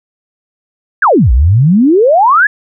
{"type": "exponential two-way sweep", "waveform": "sine", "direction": "down then up", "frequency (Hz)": [1752, 55, 1752], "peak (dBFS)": -4, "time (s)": [1.02, 2.47], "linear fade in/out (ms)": 5, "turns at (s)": 1.32, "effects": []}